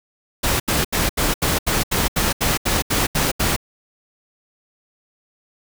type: noise bursts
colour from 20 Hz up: pink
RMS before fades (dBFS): -19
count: 13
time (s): 0.43-3.564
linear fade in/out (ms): 10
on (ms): 170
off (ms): 77
effects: none